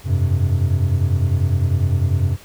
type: chord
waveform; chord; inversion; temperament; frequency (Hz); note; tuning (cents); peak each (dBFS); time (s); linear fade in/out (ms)
triangle; F suspended second; none; equal with one note detuned; 88.02 / 98 / 130.81; F2 / G2 / C3; +14 / 0 / 0; -16 / -17 / -19; 0.04-2.37; 50
effects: pink hiss -44 dBFS RMS until 2.44 s